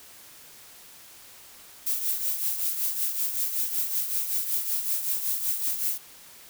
violet noise with tremolo, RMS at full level -25 dBFS, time 1.86-5.98 s, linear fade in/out 10 ms, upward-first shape triangle, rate 5.3 Hz, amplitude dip 65%, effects white hiss -49 dBFS RMS until 6.49 s

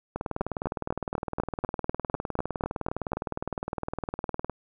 two click trains, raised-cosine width 1 ms, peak -12 / -16 dBFS, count 12 / 86, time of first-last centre 0.41-3.133 / 0.16-4.497 s, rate 4.04 / 19.6 Hz, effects none

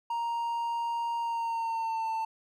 triangle tone with pitch glide, 934 to 892.9 Hz, A#5 to A5, +3 to +25 cents, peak -27 dBFS, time 0.1-2.25 s, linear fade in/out 5 ms, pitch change -78 cents, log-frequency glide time 1.19-2.1 s, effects none

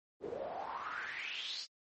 pink noise with band-pass filter sweep, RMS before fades -42 dBFS, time 0.2-1.67 s, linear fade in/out 50 ms, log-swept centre 390 to 4900 Hz, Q 6.4, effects MP3 32 kbps

